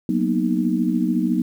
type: chord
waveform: sine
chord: B major seventh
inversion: second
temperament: equal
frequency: 185 / 233.1 / 246.9 / 311.1 Hz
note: F#3 / A#3 / B3 / D#4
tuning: 0 / 0 / 0 / 0 cents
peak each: -23 dBFS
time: 0.09-1.42 s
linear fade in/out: 2 ms
effects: 8-bit